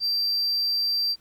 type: tone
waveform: sine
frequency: 4699 Hz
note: D8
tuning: in tune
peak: -19 dBFS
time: 0-1.16 s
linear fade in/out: 50 ms
effects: tanh soft clip ceiling -21 dBFS + pink hiss -61 dBFS RMS until 1.2 s